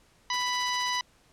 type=harmonic tone; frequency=990 Hz; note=B5; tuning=4 cents sharp; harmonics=1 / 2 / 3 / 4 / 5 / 6; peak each=-30 / -33 / -35 / -36 / -37 / -38 dBFS; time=0.3-1.01 s; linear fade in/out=2 ms
type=noise with tremolo; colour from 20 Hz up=white; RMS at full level=-42 dBFS; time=0.33-1 s; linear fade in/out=2 ms; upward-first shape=sine; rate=15 Hz; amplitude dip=65%
effects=pink hiss -62 dBFS RMS until 1.32 s + low-pass 10000 Hz 12 dB/octave